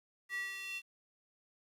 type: tone with high-pass filter sweep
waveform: square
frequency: 387.5 Hz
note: G4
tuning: 20 cents flat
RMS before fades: -41 dBFS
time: 0.29-0.82 s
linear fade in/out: 50 ms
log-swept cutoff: 1800 to 2800 Hz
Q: 7.1
effects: resampled to 32000 Hz + 11-bit